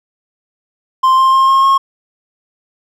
triangle tone with pitch steps, 1046.5 / 1055.6 / 1064.8 / 1074.1 / 1083.4 Hz, C6 / C6 / C6 / C6 / C#6, 0 / +15 / +30 / +45 / -40 cents, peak -5 dBFS, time 1.03-1.78 s, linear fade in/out 10 ms, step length 150 ms, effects none

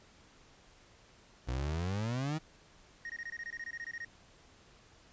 30% pulse exponential sweep, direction up, 59.4 to 161.5 Hz, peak -30 dBFS, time 1.47-2.39 s, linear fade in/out 20 ms
triangle tone bursts, 1866 Hz, A#6, 1 cent sharp, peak -37 dBFS, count 15, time 3.05-4.048 s, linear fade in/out 2 ms, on 46 ms, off 22 ms
effects pink hiss -61 dBFS RMS until 5.12 s + resampled to 16000 Hz

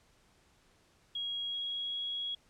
sine tone with pitch glide, 3300 to 3321 Hz, G#7 to G#7, -12 to -1 cents, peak -34 dBFS, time 1.15-2.35 s, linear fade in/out 5 ms, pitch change +11 cents, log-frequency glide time 1.46-2.01 s, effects pink hiss -67 dBFS RMS until 2.49 s + low-pass 9000 Hz 12 dB/octave

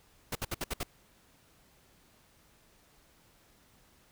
pink noise bursts, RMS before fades -34 dBFS, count 6, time 0.32-0.833 s, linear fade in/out 5 ms, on 33 ms, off 63 ms, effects pink hiss -64 dBFS RMS until 4.11 s

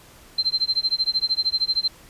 sine tone with tremolo, 4122 Hz, C8, 27 cents flat, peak -16 dBFS, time 0.38-1.88 s, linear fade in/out 5 ms, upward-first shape sine, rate 13 Hz, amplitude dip 100%, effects pink hiss -49 dBFS RMS until 2.09 s + resampled to 32000 Hz

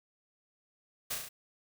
white noise with echo, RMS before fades -35 dBFS, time 1.1-1.15 s, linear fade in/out 10 ms, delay 35 ms, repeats 4, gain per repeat -3 dB, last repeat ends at 1.29 s, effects none

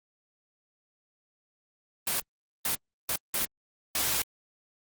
white noise bursts at uneven times, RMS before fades -28 dBFS, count 5, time 2.07-2.2 / 2.65-2.75 / 3.09-3.16 / 3.34-3.45 / 3.95-4.22 s, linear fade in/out 2 ms, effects Opus 24 kbps

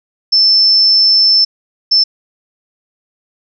sine tone bursts at uneven times, 5300 Hz, E8, 9 cents sharp, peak -6 dBFS, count 2, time 0.32-1.45 / 1.91-2.04 s, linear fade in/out 10 ms, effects none

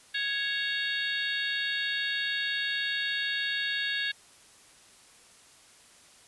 harmonic tone with a mistuned harmonic, 554.4 Hz, C#5, in tune, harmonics 3 / 4 / 5 / 6 / 7 / 8, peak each -31 / -39 / -36 / -39 / -34 / -41 dBFS, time 0.14-4.12 s, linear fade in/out 10 ms, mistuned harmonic 7, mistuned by -74 cents, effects white hiss -56 dBFS RMS until 6.27 s + resampled to 24000 Hz

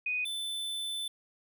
sine / square tone pair in turn, 2489 / 3520 Hz, D#7 / A7, 0 / 0 cents, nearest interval tritone, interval 600 cents, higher second, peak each -29 / -34 dBFS, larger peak first, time 0.06-0.25 / 0.25-1.08 s, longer second, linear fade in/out 5 ms, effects none

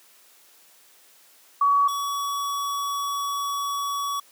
sine / square tone pair in turn, 1131 / 1131 Hz, C#6 / C#6, +34 / +34 cents, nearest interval unison, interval 0 cents, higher neither, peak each -16 / -26 dBFS, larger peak first, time 1.61-1.88 / 1.88-4.2 s, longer second, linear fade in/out 5 ms, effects white hiss -55 dBFS RMS until 4.31 s + high-pass 300 Hz 12 dB/octave

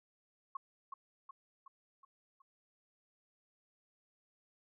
sine tone with echo, 1090 Hz, C#6, 29 cents flat, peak -37 dBFS, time 0.55-0.57 s, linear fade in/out 5 ms, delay 370 ms, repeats 5, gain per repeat -5 dB, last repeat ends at 2.42 s, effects none

